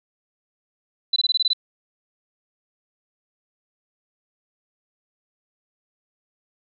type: tone bursts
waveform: sine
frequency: 4000 Hz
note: B7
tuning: 21 cents sharp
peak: -16 dBFS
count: 8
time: 1.13-1.533 s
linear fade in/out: 5 ms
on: 32 ms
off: 21 ms
effects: none